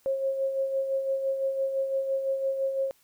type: tone with tremolo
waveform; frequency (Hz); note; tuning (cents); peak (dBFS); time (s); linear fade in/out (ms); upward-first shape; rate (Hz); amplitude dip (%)
sine; 539; C#5; -49; -23; 0.06-2.91; 0; sine; 5.9; 50
effects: white hiss -64 dBFS RMS until 3.03 s